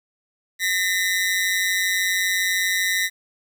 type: ring-modulated tone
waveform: sawtooth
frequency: 1922 Hz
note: B6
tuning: 48 cents flat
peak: -13 dBFS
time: 0.59-3.1 s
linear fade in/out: 50 ms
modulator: 93.7 Hz
effects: 9-bit